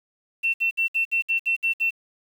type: tone bursts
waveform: sine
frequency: 2700 Hz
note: E7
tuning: 41 cents sharp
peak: -19 dBFS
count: 9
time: 0.43-1.908 s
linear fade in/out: 20 ms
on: 110 ms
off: 61 ms
effects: 8-bit